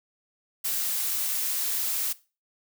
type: noise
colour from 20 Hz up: blue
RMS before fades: -28 dBFS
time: 0.64-2.13 s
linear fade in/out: 10 ms
effects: noise-tail reverb RT60 0.3 s tail -18 dB re dry